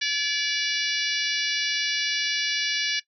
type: harmonic tone with a mistuned harmonic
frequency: 578 Hz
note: D5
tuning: 28 cents flat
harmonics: 3 / 4 / 5 / 6 / 7 / 8 / 9 / 10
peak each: -29 / -30 / -31 / -32 / -32 / -33 / -34 / -34 dBFS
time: 0.01-3 s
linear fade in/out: 10 ms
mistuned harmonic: 3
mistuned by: -18 cents
effects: noise-tail reverb RT60 0.1 s tail -19 dB re dry